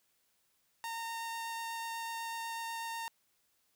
sawtooth tone with vibrato, 917 Hz, A#5, 29 cents flat, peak -34 dBFS, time 0.84-3.08 s, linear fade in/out 0 ms, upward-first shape triangle, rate 8.1 Hz, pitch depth 9 cents each way, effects white hiss -75 dBFS RMS until 3.75 s

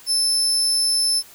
30% pulse tone, 5270 Hz, E8, 1 cent flat, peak -13 dBFS, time 0.06-1.23 s, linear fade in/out 50 ms, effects white hiss -46 dBFS RMS until 1.34 s

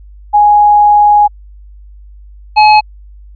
sine / square tone pair in turn, 830.6 / 850.5 Hz, G#5 / G#5, 0 / +41 cents, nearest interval unison, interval 41 cents, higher second, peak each -3 dBFS, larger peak neither, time 0.33-1.28 / 2.56-2.81 s, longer first, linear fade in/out 20 ms, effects added 50 Hz sine -32 dBFS peak until 3.35 s + resampled to 11025 Hz

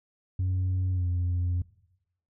sine tone with pitch glide, 92.5 to 88.63 Hz, F#2 to F2, 0 to +26 cents, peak -22 dBFS, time 0.39-1.62 s, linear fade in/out 5 ms, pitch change -74 cents, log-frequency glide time 0.91-1.07 s, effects noise-tail reverb RT60 0.9 s tail -21 dB re dry + tanh soft clip ceiling -23 dBFS

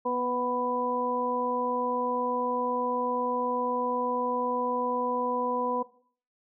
harmonic tone with a mistuned harmonic, 248 Hz, B3, 7 cents sharp, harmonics 1 / 2 / 3 / 4, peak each -34 / -29 / -38 / -29 dBFS, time 0.05-5.83 s, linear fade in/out 10 ms, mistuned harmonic 1, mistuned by -16 cents, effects noise-tail reverb RT60 0.5 s tail -18 dB re dry

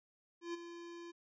square tone with ADSR envelope, 342.3 Hz, F4, 35 cents flat, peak -38 dBFS, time 0.41-1.12 s, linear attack 130 ms, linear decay 17 ms, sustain -10 dB, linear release 17 ms, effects resampled to 16000 Hz

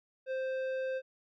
sine tone with tanh clipping, 523.3 Hz, C5, in tune, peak -34 dBFS, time 0.26-1.02 s, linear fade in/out 50 ms, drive 11 dB, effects none

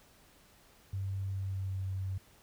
sine tone with pitch glide, 97 to 95.17 Hz, G2 to F#2, -18 to +49 cents, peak -33 dBFS, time 0.93-2.18 s, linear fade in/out 5 ms, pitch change -33 cents, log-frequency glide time 1.24-1.84 s, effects pink hiss -62 dBFS RMS until 2.42 s

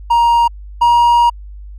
triangle tone pair in turn, 940 / 949.3 Hz, A#5 / A#5, +14 / +31 cents, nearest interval unison, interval 17 cents, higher second, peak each -6 / -5 dBFS, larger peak second, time 0.1-0.48 / 0.81-1.3 s, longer second, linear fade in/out 10 ms, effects added 50 Hz sine -29 dBFS peak until 1.78 s

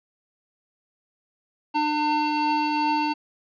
square tone pair together, 300 / 902.6 Hz, D4 / A5, +37 / +44 cents, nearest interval octave + perfect fifth, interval 1907 cents, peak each -27 / -23 dBFS, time 1.74-3.14 s, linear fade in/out 20 ms, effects resampled to 11025 Hz

